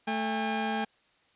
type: tone pair together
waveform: sawtooth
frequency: 220 / 807.4 Hz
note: A3 / G#5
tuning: 0 / -49 cents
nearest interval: octave + major seventh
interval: 2251 cents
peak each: -27 dBFS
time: 0.07-0.85 s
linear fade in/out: 10 ms
effects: white hiss -66 dBFS RMS until 1.35 s + resampled to 8000 Hz